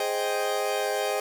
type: chord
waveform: 40% pulse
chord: Ab major seventh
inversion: none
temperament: equal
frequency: 415.3 / 523.3 / 622.3 / 784 Hz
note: Ab4 / C5 / Eb5 / G5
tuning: 0 / 0 / 0 / 0 cents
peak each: -30 dBFS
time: 0-1.2 s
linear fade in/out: 2 ms
effects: none